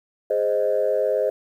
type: chord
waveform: sine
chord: Ab major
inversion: none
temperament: equal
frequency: 415.3 / 523.3 / 622.3 Hz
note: Ab4 / C5 / Eb5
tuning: 0 / 0 / 0 cents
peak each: -24 / -21 / -22 dBFS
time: 0.3-1.3 s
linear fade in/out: 5 ms
effects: tanh soft clip ceiling -11 dBFS + 9-bit